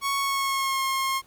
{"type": "tone with pitch glide", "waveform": "sawtooth", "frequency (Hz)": [1108.7, 1072.8], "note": ["C#6", "C6"], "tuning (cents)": [0, 43], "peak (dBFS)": -20, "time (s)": [0.01, 1.22], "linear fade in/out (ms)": 50, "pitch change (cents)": -57, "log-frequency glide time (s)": [0.18, 0.82], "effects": ["pink hiss -58 dBFS RMS until 1.26 s"]}